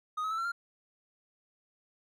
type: tone with pitch steps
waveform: triangle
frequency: 1244.5 / 1280.2 / 1317 / 1354.8 / 1393.7 Hz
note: D#6 / D#6 / E6 / E6 / F6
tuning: 0 / +49 / -2 / +47 / -4 cents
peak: -29 dBFS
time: 0.17-0.52 s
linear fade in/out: 10 ms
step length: 70 ms
effects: none